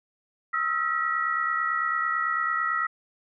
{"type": "tone cluster", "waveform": "sine", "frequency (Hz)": [1281, 1350, 1925], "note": ["E6", "E6", "B6"], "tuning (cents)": [-50, 41, -45], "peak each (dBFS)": -28, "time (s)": [0.53, 2.87], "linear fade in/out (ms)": 10, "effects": []}